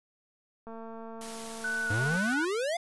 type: click train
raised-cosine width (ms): 1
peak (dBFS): -31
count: 339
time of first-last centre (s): 0.67-2.166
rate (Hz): 226
type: noise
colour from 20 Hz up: white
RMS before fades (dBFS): -43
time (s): 1.21-2.34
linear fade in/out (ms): 2
type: tone with vibrato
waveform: sine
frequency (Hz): 1480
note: F#6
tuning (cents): 0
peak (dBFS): -29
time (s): 1.64-2.45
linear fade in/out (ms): 5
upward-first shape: square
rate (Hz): 2.2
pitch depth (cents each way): 16
type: exponential sweep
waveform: square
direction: up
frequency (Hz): 97.9 to 716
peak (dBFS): -29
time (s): 1.9-2.77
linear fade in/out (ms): 5
effects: resampled to 24000 Hz